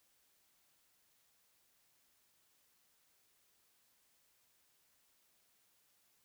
silence, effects white hiss -74 dBFS RMS until 6.24 s

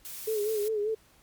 blue noise, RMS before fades -40 dBFS, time 0.05-0.68 s, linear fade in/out 0 ms
sine tone with vibrato, 426.4 Hz, G#4, 46 cents sharp, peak -26 dBFS, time 0.27-0.95 s, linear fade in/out 10 ms, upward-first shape sine, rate 5.1 Hz, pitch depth 71 cents each way
effects pink hiss -61 dBFS RMS until 1.22 s + MP3 96 kbps

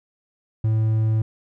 triangle tone, 110 Hz, A2, in tune, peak -15 dBFS, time 0.64-1.22 s, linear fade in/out 5 ms, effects none

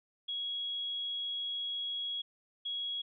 sine tone bursts at uneven times, 3322 Hz, G#7, in tune, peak -34 dBFS, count 2, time 0.28-2.22 / 2.65-3.02 s, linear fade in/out 10 ms, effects none

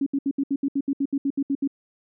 sine tone bursts, 277.2 Hz, C#4, in tune, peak -20 dBFS, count 14, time 0.01-1.676 s, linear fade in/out 5 ms, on 54 ms, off 70 ms, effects none

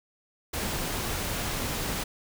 pink noise, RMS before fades -31 dBFS, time 0.53-2.04 s, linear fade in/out 10 ms, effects none

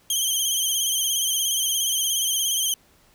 15% pulse tone with vibrato, 3155 Hz, G7, 10 cents sharp, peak -14 dBFS, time 0.1-2.74 s, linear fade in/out 2 ms, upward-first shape sine, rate 17 Hz, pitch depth 59 cents each way, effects pink hiss -58 dBFS RMS until 3.14 s

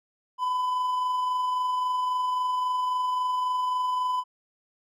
triangle tone with amplitude modulation, 1004 Hz, B5, 28 cents sharp, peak -21 dBFS, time 0.38-4.24 s, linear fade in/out 50 ms, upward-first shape sine, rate 23.7 Hz, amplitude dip 25%, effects none

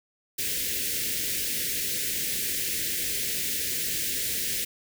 white band-stop noise, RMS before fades -29 dBFS, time 0.38-4.65 s, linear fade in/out 10 ms, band 520 to 1700 Hz, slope 48 dB/octave, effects none

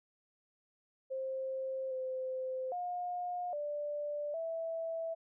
sine tone with pitch steps, 528 / 518 / 714 / 588 / 657 Hz, C5 / C5 / F5 / D5 / E5, +16 / -17 / +38 / +2 / -6 cents, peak -35 dBFS, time 1.1-5.15 s, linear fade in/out 20 ms, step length 810 ms, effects none

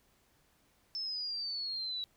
sine exponential sweep, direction down, 5300 to 3893 Hz, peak -35 dBFS, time 0.95-2.04 s, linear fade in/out 0 ms, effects pink hiss -70 dBFS RMS until 2.16 s

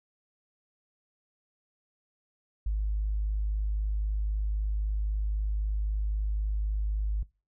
sine tone, 51.91 Hz, G#1, in tune, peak -25 dBFS, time 2.66-7.23 s, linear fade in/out 5 ms, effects noise-tail reverb RT60 0.3 s tail -23 dB re dry + tanh soft clip ceiling -21 dBFS

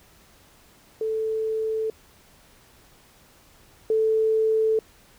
sine tone pair in turn, 440 / 440 Hz, A4 / A4, 0 / 0 cents, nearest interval unison, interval 0 cents, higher neither, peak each -23 / -18 dBFS, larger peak second, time 1.01-1.9 / 3.9-4.79 s, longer neither, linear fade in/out 2 ms, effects pink hiss -55 dBFS RMS until 5.18 s

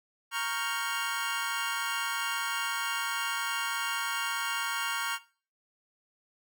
25% pulse chord, G half-diminished seventh, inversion first, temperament equal, 932.3 / 1108.7 / 1396.9 / 1568 Hz, Bb5 / Db6 / F6 / G6, 0 / 0 / 0 / 0 cents, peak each -33 / -32 / -31 / -34 dBFS, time 0.31-5.19 s, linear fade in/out 50 ms, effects noise-tail reverb RT60 0.4 s tail -18 dB re dry

